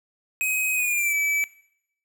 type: tone with pitch glide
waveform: square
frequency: 2526 to 2303 Hz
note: D#7 to D7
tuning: +26 to -34 cents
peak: -22 dBFS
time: 0.41-1.44 s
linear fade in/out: 0 ms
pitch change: -160 cents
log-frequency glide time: 0.74-1.14 s
type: high-pass noise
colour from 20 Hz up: pink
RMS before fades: -36 dBFS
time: 0.43-1.13 s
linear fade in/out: 5 ms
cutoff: 7300 Hz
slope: 96 dB/octave
effects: noise-tail reverb RT60 0.7 s tail -19 dB re dry